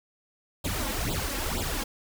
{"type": "noise with flanger", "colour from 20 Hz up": "pink", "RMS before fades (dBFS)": -30, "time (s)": [0.64, 1.84], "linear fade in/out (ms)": 10, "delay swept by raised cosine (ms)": [0.24, 3.74], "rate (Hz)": 2.1, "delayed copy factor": 0.9, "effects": []}